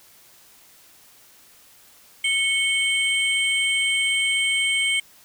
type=tone cluster; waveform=sine; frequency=2207 / 3123 / 8470 Hz; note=C#7 / G7 / C9; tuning=-8 / -7 / +20 cents; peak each=-21 / -22 / -29 dBFS; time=2.24-5 s; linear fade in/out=5 ms; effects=tanh soft clip ceiling -10 dBFS + white hiss -52 dBFS RMS until 5.24 s